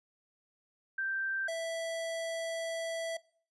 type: tone pair in turn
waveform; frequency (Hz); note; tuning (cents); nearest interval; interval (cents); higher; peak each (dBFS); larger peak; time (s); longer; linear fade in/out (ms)
sine / square; 1568 / 659.3; G6 / E5; 0 / 0; octave + minor third; 1500; first; -31 / -34; first; 0.98-1.48 / 1.48-3.17; second; 5
effects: noise-tail reverb RT60 0.5 s tail -22 dB re dry + resampled to 24000 Hz